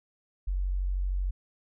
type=tone; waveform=sine; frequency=46.45 Hz; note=F#1; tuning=7 cents sharp; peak=-26 dBFS; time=0.47-1.31 s; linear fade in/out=10 ms; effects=none